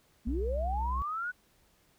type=linear sweep; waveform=sine; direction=up; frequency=207.7 to 1501 Hz; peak=-32 dBFS; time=0.25-1.32 s; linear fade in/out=20 ms
type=tone with vibrato; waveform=triangle; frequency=63.2 Hz; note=B1; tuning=41 cents sharp; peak=-29 dBFS; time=0.27-1.02 s; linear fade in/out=0 ms; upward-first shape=square; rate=13 Hz; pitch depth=21 cents each way
effects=pink hiss -67 dBFS RMS until 1.98 s